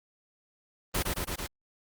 pink noise with echo, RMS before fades -28 dBFS, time 0.94-1.03 s, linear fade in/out 10 ms, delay 110 ms, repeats 4, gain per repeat -2 dB, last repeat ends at 1.47 s, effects Opus 24 kbps

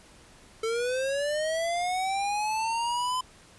square linear sweep, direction up, 440.8 to 1022 Hz, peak -27 dBFS, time 0.63-3.21 s, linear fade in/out 5 ms, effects pink hiss -54 dBFS RMS until 3.58 s + resampled to 24000 Hz

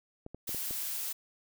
clicks, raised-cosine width 2 ms, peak -29 dBFS, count 5, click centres 0.264 / 0.346 / 0.492 / 0.546 / 0.709 s
blue noise, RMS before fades -36 dBFS, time 0.47-1.13 s, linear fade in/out 10 ms
effects none

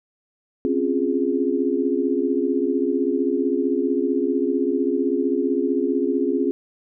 sine chord, Db major seventh, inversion third, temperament equal with one note detuned, 261.6 / 277.2 / 350.4 / 415.3 Hz, C4 / Db4 / F4 / Ab4, 0 / 0 / +6 / 0 cents, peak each -24 dBFS, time 0.65-6.51 s, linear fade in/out 0 ms, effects none

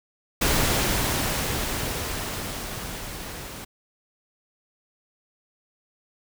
pink noise with level ramp, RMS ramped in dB -21 to -38 dBFS, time 0.41-3.65 s, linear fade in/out 10 ms, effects none

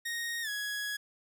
sawtooth tone with pitch glide, 1864.7 to 1670.9 Hz, A#6 to G#6, 0 to +10 cents, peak -30 dBFS, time 0.05-0.97 s, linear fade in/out 10 ms, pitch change -190 cents, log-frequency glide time 0.42-0.49 s, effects 11-bit

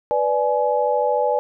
sine chord, G# diminished, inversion first, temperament equal with one note detuned, 493.9 / 587.3 / 843.2 Hz, B4 / D5 / G#5, 0 / 0 / +26 cents, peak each -21 dBFS, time 0.11-1.39 s, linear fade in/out 0 ms, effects none

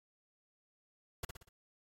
pink noise with echo, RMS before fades -39 dBFS, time 1.23-1.25 s, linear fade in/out 5 ms, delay 60 ms, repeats 4, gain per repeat -6 dB, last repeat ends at 1.49 s, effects AAC 48 kbps

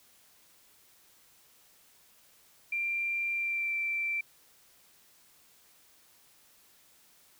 sine tone with pitch glide, 2373 to 2343 Hz, D7 to D7, +17 to -5 cents, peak -29 dBFS, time 2.72-4.21 s, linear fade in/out 5 ms, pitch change -22 cents, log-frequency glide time 3.32-3.74 s, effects white hiss -62 dBFS RMS until 7.39 s

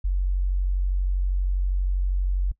sine tone, 46.25 Hz, F#1, in tune, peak -20 dBFS, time 0.04-2.52 s, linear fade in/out 10 ms, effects noise-tail reverb RT60 0.1 s tail -23 dB re dry

